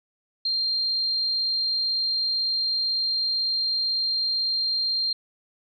sine tone, 4186 Hz, C8, in tune, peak -22 dBFS, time 0.45-5.13 s, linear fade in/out 5 ms, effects none

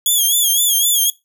5% pulse tone with vibrato, 3341 Hz, G#7, 10 cents sharp, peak -5 dBFS, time 0.06-1.1 s, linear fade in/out 2 ms, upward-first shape sine, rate 3.9 Hz, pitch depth 93 cents each way, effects noise-tail reverb RT60 0.2 s tail -20 dB re dry

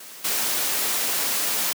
white noise with level steps, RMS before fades -41 / -24 dBFS, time 0-1.73 s, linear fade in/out 5 ms, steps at 0.24 s, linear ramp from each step 10 ms, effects high-pass 200 Hz 12 dB/octave

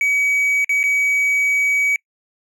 triangle tone with dropouts, 2270 Hz, C#7, 41 cents sharp, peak -13 dBFS, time 0.01-1.96 s, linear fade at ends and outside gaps 1 ms, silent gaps 0.645-0.693 / 0.831-0.838 s, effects noise-tail reverb RT60 0.1 s tail -25 dB re dry

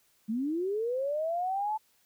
sine linear sweep, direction up, 207.1 to 880 Hz, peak -28 dBFS, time 0.28-1.78 s, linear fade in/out 20 ms, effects white hiss -68 dBFS RMS until 2.05 s

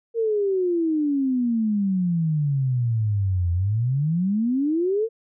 sine exponential two-way sweep, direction down then up, 466.2 to 85 to 466.2 Hz, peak -19 dBFS, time 0.14-5.09 s, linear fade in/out 50 ms, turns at 3.52 s, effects none

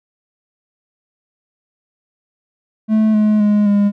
triangle tone with pitch steps, 217.4 / 212.7 / 208.1 / 203.5 Hz, A3 / G#3 / G#3 / G#3, -21 / +42 / +4 / -35 cents, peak -8 dBFS, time 2.88-3.92 s, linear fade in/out 50 ms, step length 260 ms, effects none

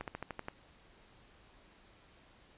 slowing click train, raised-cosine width 0.5 ms, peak -24 dBFS, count 7, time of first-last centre 0.01-0.484 s, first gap 68 ms, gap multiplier 1.06, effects pink hiss -62 dBFS RMS until 2.57 s + resampled to 8000 Hz

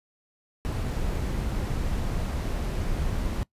brown noise, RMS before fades -28 dBFS, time 0.65-3.43 s, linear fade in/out 0 ms, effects noise-tail reverb RT60 0.1 s tail -21 dB re dry + resampled to 32000 Hz

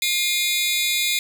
sawtooth tone cluster, 2125 / 2443 / 3495 / 3832 Hz, C7 / D#7 / A7 / A#7, +26 / -32 / -12 / +47 cents, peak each -22 dBFS, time 0.02-1.19 s, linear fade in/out 2 ms, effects none

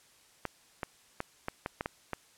clicks, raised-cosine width 0.5 ms, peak -18 dBFS, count 8, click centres 0.453 / 0.832 / 1.204 / 1.484 / 1.661 / 1.809 / 1.859 / 2.133 s, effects white hiss -62 dBFS RMS until 2.37 s + low-pass 10000 Hz 12 dB/octave

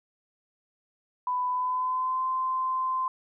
sine tone with pitch glide, 997 to 1036.3 Hz, B5 to C6, +16 to -17 cents, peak -25 dBFS, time 1.27-3.08 s, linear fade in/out 2 ms, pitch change +67 cents, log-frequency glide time 1.48-2.24 s, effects none

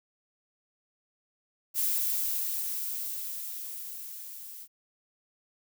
violet noise with level ramp, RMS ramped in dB -27 to -45 dBFS, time 1.74-4.68 s, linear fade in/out 50 ms, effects none

